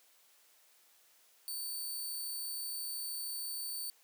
5% pulse tone, 4533 Hz, C#8, 38 cents sharp, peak -31 dBFS, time 1.48-3.9 s, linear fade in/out 0 ms, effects white hiss -66 dBFS RMS until 4.03 s + high-pass 400 Hz 12 dB/octave

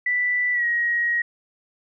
sine tone with pitch glide, 1975.5 to 1891.7 Hz, B6 to A#6, 0 to +25 cents, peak -19 dBFS, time 0.06-1.22 s, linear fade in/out 5 ms, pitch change -75 cents, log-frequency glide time 0.53-0.65 s, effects none

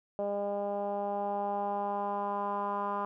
10% pulse tone with low-pass filter sweep, 202.4 Hz, G#3, 44 cents flat, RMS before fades -33 dBFS, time 0.19-3.05 s, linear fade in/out 0 ms, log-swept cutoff 630 to 1100 Hz, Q 3.9, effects none

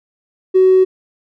triangle tone with tanh clipping, 374.7 Hz, F#4, 22 cents sharp, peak -6 dBFS, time 0.54-0.85 s, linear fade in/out 20 ms, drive 1 dB, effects none

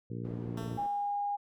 harmonic tone, 58.6 Hz, A#1, 10 cents sharp, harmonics 2 / 3 / 4 / 5 / 6 / 7 / 8, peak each -38 / -42 / -44 / -46 / -48 / -49 / -50 dBFS, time 0.1-0.77 s, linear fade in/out 5 ms
white low-pass noise, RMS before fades -47 dBFS, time 0.24-0.87 s, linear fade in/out 10 ms, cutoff 410 Hz, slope 12 dB/octave
10% pulse tone with exponential decay, 224.2 Hz, A3, 33 cents sharp, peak -32 dBFS, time 0.57-1.36 s, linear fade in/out 2 ms, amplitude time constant 170 ms
sine tone, 814 Hz, G#5, 35 cents flat, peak -30 dBFS, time 0.77-1.37 s, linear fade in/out 20 ms
effects none

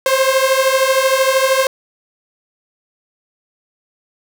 sawtooth beating tone pair, 523.3 / 536.3 Hz, C5 / C5, 0 / +43 cents, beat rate 13 Hz, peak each -11 dBFS, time 0.06-1.67 s, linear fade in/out 2 ms, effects none

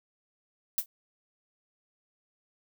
violet noise with exponential decay, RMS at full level -22 dBFS, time 0.78-0.86 s, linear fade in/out 2 ms, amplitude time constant 17 ms, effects none

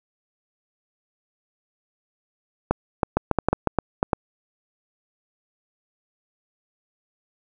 clicks, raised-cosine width 1 ms, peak -4 dBFS, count 11, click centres 2.71 / 3.032 / 3.17 / 3.313 / 3.387 / 3.486 / 3.53 / 3.673 / 3.787 / 4.029 / 4.132 s, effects none

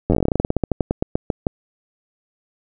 slowing click train, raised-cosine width 2 ms, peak -4 dBFS, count 25, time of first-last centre 0.1-1.468 s, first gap 10 ms, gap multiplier 1.13, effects none

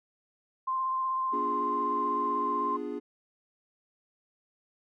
sine tone with vibrato, 1046.5 Hz, C6, in tune, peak -27 dBFS, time 0.67-2.77 s, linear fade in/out 10 ms, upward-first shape sine, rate 16 Hz, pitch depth 14 cents each way
triangle chord, B diminished seventh, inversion none, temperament equal, 246.9 / 293.7 / 349.2 / 415.3 Hz, B3 / D4 / F4 / Ab4, 0 / 0 / 0 / 0 cents, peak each -38 / -36 / -38 / -35 dBFS, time 1.32-3 s, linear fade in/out 20 ms
effects none

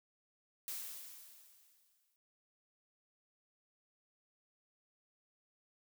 blue noise with exponential decay, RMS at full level -41 dBFS, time 0.68-2.16 s, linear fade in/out 0 ms, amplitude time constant 320 ms, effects none

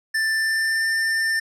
square tone with pitch glide, 1771 to 1794.7 Hz, A6 to A6, +11 to +34 cents, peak -20 dBFS, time 0.14-1.4 s, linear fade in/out 10 ms, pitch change +23 cents, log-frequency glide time 0.32-0.88 s, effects low-pass 10000 Hz 12 dB/octave

